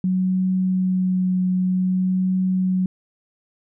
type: tone with vibrato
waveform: sine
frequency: 185 Hz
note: F#3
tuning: in tune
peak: -17 dBFS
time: 0.04-2.86 s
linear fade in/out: 2 ms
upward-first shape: triangle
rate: 0.53 Hz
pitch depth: 13 cents each way
effects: none